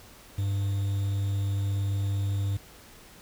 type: tone with quantisation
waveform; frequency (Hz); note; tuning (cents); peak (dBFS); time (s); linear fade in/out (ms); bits
triangle; 99.3; G2; +23; -23; 0.38-2.57; 5; 8
effects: pink hiss -51 dBFS RMS until 3.21 s